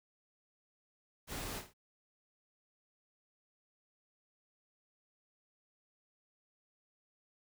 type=noise with echo; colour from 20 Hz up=pink; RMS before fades=-42 dBFS; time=1.27-1.63 s; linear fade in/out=50 ms; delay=54 ms; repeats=2; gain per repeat=-10 dB; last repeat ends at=1.738 s; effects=none